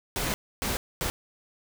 pink noise bursts at uneven times, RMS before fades -29 dBFS, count 3, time 0.16-0.34 / 0.62-0.77 / 1.01-1.1 s, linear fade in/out 0 ms, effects none

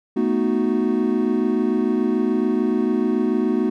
triangle chord, B dominant seventh, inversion third, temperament equal, 220 / 246.9 / 311.1 / 370 Hz, A3 / B3 / D#4 / F#4, 0 / 0 / 0 / 0 cents, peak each -21 / -20 / -22 / -21 dBFS, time 0.16-3.7 s, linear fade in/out 10 ms, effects none

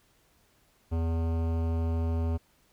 sine tone with hard clipping, 82.41 Hz, E2, in tune, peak -28 dBFS, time 0.91-2.38 s, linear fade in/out 20 ms, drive 17 dB, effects pink hiss -66 dBFS RMS until 2.72 s

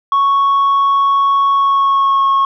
sine tone with pitch glide, 1108.7 to 1093.4 Hz, C#6 to C#6, 0 to -24 cents, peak -7 dBFS, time 0.12-2.45 s, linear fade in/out 2 ms, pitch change -24 cents, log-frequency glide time 1.52-2.25 s, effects tanh soft clip ceiling -8 dBFS

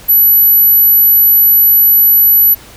sine tone, 11850 Hz, F#9, 1 cent sharp, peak -4 dBFS, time 0.08-2.55 s, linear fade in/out 20 ms, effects pink hiss -36 dBFS RMS until 2.76 s

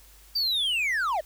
triangle linear sweep, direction down, 4716 to 566 Hz, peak -22 dBFS, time 0.35-1.21 s, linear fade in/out 10 ms, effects added 50 Hz sine -53 dBFS peak until 1.25 s + white hiss -55 dBFS RMS until 1.25 s

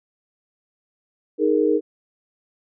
sine chord, D# suspended fourth, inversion none, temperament equal, 311.1 / 415.3 / 466.2 Hz, D#4 / G#4 / A#4, 0 / 0 / 0 cents, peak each -20 dBFS, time 1.38-1.81 s, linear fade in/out 50 ms, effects none

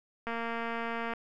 click train, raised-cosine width 0.5 ms, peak -21 dBFS, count 201, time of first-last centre 0.27-1.136 s, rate 231 Hz, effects none

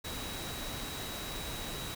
sine tone in noise, 3865 Hz, B7, 38 cents flat, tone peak -45 dBFS, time 0.04-1.95 s, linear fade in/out 10 ms, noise pink, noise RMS -40 dBFS, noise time 0.04-1.95 s, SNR -8 dB, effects none

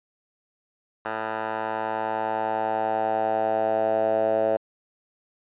10% pulse tone with band-pass filter sweep, 110 Hz, A2, in tune, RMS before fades -25 dBFS, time 1.05-4.57 s, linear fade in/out 5 ms, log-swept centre 1100 to 610 Hz, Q 4.5, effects resampled to 8000 Hz

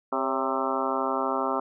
harmonic tone with a mistuned harmonic, 132.3 Hz, C3, 20 cents sharp, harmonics 2 / 3 / 4 / 5 / 6 / 7 / 8 / 9 / 10, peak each -33 / -33 / -33 / -33 / -33 / -33 / -33 / -33 / -33 dBFS, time 0.12-1.6 s, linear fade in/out 5 ms, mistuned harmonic 4, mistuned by +64 cents, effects none

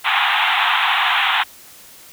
pink band-pass noise, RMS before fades -17 dBFS, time 0.04-1.44 s, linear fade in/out 20 ms, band 750 to 3700 Hz, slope 96 dB/octave, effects white hiss -43 dBFS RMS until 2.12 s

